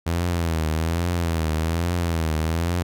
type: tone with vibrato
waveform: sawtooth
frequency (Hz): 82.8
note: E2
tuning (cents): +8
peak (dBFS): -17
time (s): 0.06-2.83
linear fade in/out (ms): 10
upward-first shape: triangle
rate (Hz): 1.2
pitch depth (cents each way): 110
effects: none